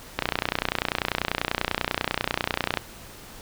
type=click train; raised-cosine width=0.3 ms; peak=-6 dBFS; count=79; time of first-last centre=0.19-2.773 s; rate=30.2 Hz; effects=pink hiss -44 dBFS RMS until 3.41 s